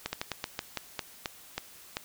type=slowing click train; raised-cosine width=0.2 ms; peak=-14 dBFS; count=11; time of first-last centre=0.06-1.969 s; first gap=70 ms; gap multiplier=1.21; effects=white hiss -52 dBFS RMS until 2.04 s